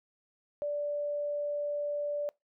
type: tone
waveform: sine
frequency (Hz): 584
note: D5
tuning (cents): -10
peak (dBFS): -30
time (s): 0.62-2.29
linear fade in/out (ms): 0
effects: noise-tail reverb RT60 0.2 s tail -25 dB re dry